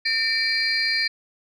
sine tone cluster, 1812 / 2323 / 4186 / 4733 Hz, A#6 / D7 / C8 / D8, -50 / -20 / 0 / +13 cents, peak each -25 dBFS, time 0.05-1.08 s, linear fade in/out 10 ms, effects tanh soft clip ceiling -11 dBFS

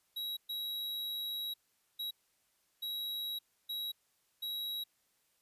square tone bursts at uneven times, 3862 Hz, B7, 39 cents flat, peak -37 dBFS, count 6, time 0.16-0.37 / 0.49-1.54 / 1.99-2.11 / 2.82-3.39 / 3.69-3.92 / 4.42-4.84 s, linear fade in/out 10 ms, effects white hiss -75 dBFS RMS until 5.41 s + resampled to 32000 Hz

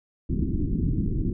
pink low-pass noise, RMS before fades -25 dBFS, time 0.29-1.33 s, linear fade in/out 2 ms, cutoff 340 Hz, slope 48 dB/octave, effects none

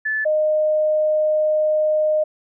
sine tone pair in turn, 1740 / 615.2 Hz, A6 / D#5, -20 / -20 cents, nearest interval octave + tritone, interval 1800 cents, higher first, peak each -19 / -15 dBFS, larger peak second, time 0.05-0.25 / 0.25-2.24 s, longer second, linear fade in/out 10 ms, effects none

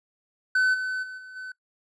triangle tone with level steps, 1514 Hz, F#6, 39 cents sharp, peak -17 / -25 / -34 / -39 / -33 dBFS, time 0.55-1.52 s, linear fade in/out 5 ms, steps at 0.73 / 1.02 / 1.17 / 1.35 s, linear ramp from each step 20 ms, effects noise-tail reverb RT60 0.1 s tail -20 dB re dry + resampled to 24000 Hz

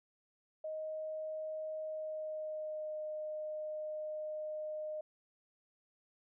sine tone with pitch glide, 625 to 614.6 Hz, D#5 to D#5, +8 to -21 cents, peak -38 dBFS, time 0.64-5.01 s, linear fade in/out 5 ms, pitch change -29 cents, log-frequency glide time 1.81-3.01 s, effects none

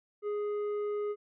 triangle tone with tanh clipping, 415.2 Hz, G#4, in tune, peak -32 dBFS, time 0.22-1.16 s, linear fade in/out 50 ms, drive 11 dB, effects none

